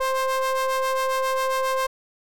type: ring-modulated tone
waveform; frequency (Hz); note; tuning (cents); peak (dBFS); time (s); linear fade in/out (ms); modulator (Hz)
square; 263.9; C4; +15; -19; 0-1.87; 10; 788
effects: none